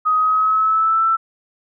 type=tone with pitch glide; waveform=sine; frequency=1256 to 1330.7 Hz; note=D#6 to E6; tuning=+16 to +16 cents; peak=-13 dBFS; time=0.05-1.17 s; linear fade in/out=20 ms; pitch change=+100 cents; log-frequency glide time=0.16-1.06 s; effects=none